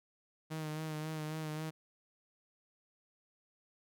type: tone with vibrato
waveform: sawtooth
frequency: 155.56 Hz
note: D#3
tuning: in tune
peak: -34 dBFS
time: 0.5-1.71 s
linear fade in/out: 20 ms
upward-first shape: sine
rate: 3.7 Hz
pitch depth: 31 cents each way
effects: none